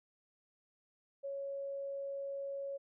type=tone; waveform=sine; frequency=554.4 Hz; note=C#5; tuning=in tune; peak=-38 dBFS; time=1.23-2.78 s; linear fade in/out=20 ms; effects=none